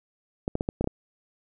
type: clicks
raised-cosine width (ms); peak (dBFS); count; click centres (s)
2; -13; 7; 0.479 / 0.554 / 0.609 / 0.689 / 0.81 / 0.843 / 0.874
effects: none